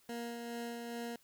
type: tone with tremolo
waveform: 20% pulse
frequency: 235.4 Hz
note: A#3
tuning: 17 cents sharp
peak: -34 dBFS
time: 0.09-1.16 s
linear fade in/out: 2 ms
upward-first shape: sine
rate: 2.4 Hz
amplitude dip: 30%
effects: white hiss -68 dBFS RMS until 1.23 s